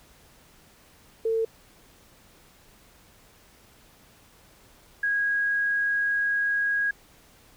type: tone pair in turn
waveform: sine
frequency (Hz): 450 / 1645.8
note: A4 / G#6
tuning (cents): +39 / -16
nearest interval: octave + minor seventh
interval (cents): 2245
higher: second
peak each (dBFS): -22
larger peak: neither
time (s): 1.25-1.45 / 5.03-6.91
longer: second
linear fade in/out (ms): 5
effects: pink hiss -56 dBFS RMS until 7.56 s